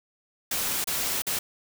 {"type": "noise with dropouts", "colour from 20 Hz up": "white", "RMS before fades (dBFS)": -28, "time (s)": [0.51, 1.39], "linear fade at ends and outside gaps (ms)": 5, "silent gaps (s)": [[0.843, 0.872], [1.221, 1.267]], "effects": []}